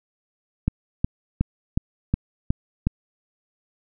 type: click train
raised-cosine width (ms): 5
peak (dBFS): -7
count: 7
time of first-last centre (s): 0.68-2.87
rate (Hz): 2.74
effects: none